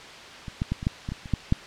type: clicks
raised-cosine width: 5 ms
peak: -23 / -13 / -13 / -21 / -10 / -18 / -19 / -26 / -10 / -7 dBFS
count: 10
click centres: 0.482 / 0.619 / 0.72 / 0.829 / 0.869 / 1.089 / 1.12 / 1.258 / 1.337 / 1.524 s
effects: white hiss -42 dBFS RMS until 1.66 s + low-pass 4000 Hz 12 dB/octave